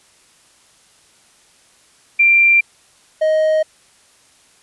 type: tone pair in turn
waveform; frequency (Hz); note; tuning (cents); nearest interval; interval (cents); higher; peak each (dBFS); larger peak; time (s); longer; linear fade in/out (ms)
sine / triangle; 2368 / 625.8; D7 / D#5; +14 / +10; octave + major seventh; 2304; first; -8 / -10; first; 2.19-2.61 / 3.21-3.63; neither; 10
effects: white hiss -52 dBFS RMS until 4.62 s + resampled to 24000 Hz